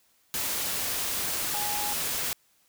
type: tone in noise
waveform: sine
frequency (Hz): 830.6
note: G#5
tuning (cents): 0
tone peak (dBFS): -33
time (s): 1.54-1.93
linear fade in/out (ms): 0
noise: white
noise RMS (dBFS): -30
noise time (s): 0.34-2.33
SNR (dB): -6
effects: white hiss -66 dBFS RMS until 2.68 s